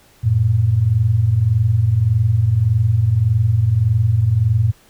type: tone pair together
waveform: sine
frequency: 92.2 / 113.91 Hz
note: F#2 / A#2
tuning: -6 / -40 cents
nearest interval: major third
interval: 366 cents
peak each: -18 / -13 dBFS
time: 0.23-4.72 s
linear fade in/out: 20 ms
effects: pink hiss -51 dBFS RMS until 4.89 s